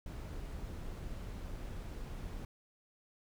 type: noise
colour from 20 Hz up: brown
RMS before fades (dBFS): -43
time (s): 0.06-2.45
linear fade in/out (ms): 2
effects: none